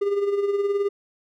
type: tone with tremolo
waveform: triangle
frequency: 402.7 Hz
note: G4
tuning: 47 cents sharp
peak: -16 dBFS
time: 0.01-0.89 s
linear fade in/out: 10 ms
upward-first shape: sine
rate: 19 Hz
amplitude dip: 55%
effects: none